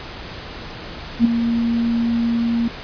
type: tone with ADSR envelope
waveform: sine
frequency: 233.1 Hz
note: A#3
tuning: in tune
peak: -7 dBFS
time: 1.19-2.68 s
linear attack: 59 ms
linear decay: 8 ms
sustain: -9 dB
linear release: 3 ms
effects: pink hiss -33 dBFS RMS until 2.83 s + resampled to 11025 Hz